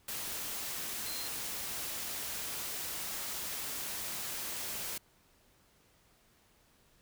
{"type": "tone in noise", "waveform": "sine", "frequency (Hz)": 4135, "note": "C8", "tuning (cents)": -21, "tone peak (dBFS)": -43, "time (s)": [1.06, 1.28], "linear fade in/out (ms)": 5, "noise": "white", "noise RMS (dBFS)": -39, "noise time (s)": [0.08, 4.98], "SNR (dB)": -7, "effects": ["pink hiss -67 dBFS RMS until 7.01 s"]}